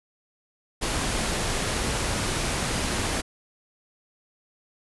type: low-pass noise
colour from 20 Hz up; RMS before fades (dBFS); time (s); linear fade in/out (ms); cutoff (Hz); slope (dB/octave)
pink; -27; 0.81-3.22; 20; 11000; 96
effects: none